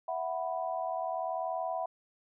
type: chord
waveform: sine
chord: E suspended second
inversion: none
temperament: equal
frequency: 659.3 / 740 / 987.8 Hz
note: E5 / F#5 / B5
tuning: 0 / 0 / 0 cents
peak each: -35 / -35 / -39 dBFS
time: 0.08-1.86 s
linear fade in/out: 5 ms
effects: none